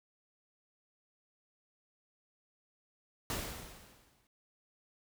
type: noise with exponential decay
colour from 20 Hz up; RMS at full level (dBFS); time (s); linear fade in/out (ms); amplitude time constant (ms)
pink; -35; 3.3-4.27; 1; 210
effects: none